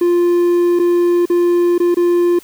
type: tone with dropouts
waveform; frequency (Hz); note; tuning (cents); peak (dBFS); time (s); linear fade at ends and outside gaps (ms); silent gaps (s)
triangle; 349.2; F4; 0; -8; 0.01-2.39; 5; 0.791-0.796 / 1.256-1.299 / 1.781-1.8 / 1.945-1.969
effects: white hiss -43 dBFS RMS until 2.43 s